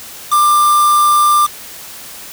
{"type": "tone with quantisation", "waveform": "triangle", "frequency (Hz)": 1189, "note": "D6", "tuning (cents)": 21, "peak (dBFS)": -6, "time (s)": [0.31, 1.47], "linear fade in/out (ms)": 20, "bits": 3, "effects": ["white hiss -32 dBFS RMS until 2.32 s"]}